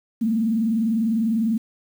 sine tone with vibrato, 223.2 Hz, A3, 25 cents sharp, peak -18 dBFS, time 0.21-1.58 s, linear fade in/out 10 ms, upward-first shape sine, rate 20 Hz, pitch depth 110 cents each way, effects 8-bit

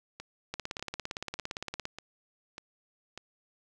two click trains, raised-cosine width 0.2 ms, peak -18 / -24 dBFS, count 24 / 6, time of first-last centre 0.54-1.854 / 0.2-3.176 s, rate 17.5 / 1.68 Hz, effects none

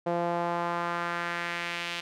sawtooth tone with band-pass filter sweep, 172.1 Hz, F3, 25 cents flat, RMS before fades -31 dBFS, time 0.06-2.01 s, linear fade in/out 10 ms, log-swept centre 600 to 3000 Hz, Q 1.7, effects none

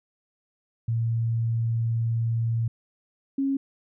sine tone pair in turn, 114.9 / 273.3 Hz, A#2 / C#4, -25 / -24 cents, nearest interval octave + minor third, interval 1501 cents, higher second, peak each -22 dBFS, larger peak neither, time 0.88-2.68 / 3.38-3.57 s, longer first, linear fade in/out 5 ms, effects none

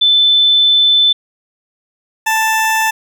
sine / 20% pulse tone pair in turn, 3520 / 882.2 Hz, A7 / A5, 0 / +4 cents, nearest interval 2 octaves, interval 2396 cents, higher first, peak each -7 dBFS, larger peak neither, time 0.01-1.13 / 2.26-2.91 s, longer first, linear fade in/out 10 ms, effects none

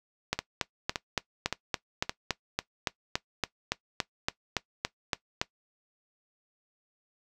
two click trains, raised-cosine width 0.2 ms, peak -9 / -12 dBFS, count 19 / 4, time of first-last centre 0.33-5.415 / 0.39-2.095 s, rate 3.54 / 1.76 Hz, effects noise-tail reverb RT60 0.1 s tail -19 dB re dry

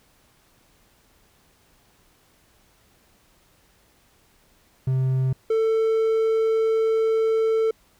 triangle tone pair in turn, 130.81 / 445.1 Hz, C3 / A4, 0 / +20 cents, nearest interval octave + major sixth, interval 2120 cents, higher second, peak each -17 / -16 dBFS, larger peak second, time 4.87-5.33 / 5.5-7.71 s, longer second, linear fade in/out 5 ms, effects pink hiss -60 dBFS RMS until 7.99 s

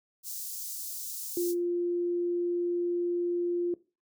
white high-pass noise, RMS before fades -38 dBFS, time 0.23-1.55 s, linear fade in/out 50 ms, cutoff 5100 Hz, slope 24 dB/octave
sine tone, 349.2 Hz, F4, in tune, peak -26 dBFS, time 1.37-3.74 s, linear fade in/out 2 ms
effects noise-tail reverb RT60 0.3 s tail -19 dB re dry

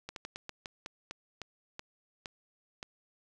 slowing click train, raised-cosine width 0.2 ms, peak -23 dBFS, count 12, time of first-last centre 0.09-2.829 s, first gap 72 ms, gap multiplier 1.23, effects none

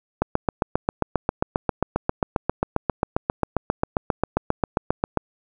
click train, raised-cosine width 1 ms, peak -5 dBFS, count 38, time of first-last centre 0.22-5.173 s, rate 7.47 Hz, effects none

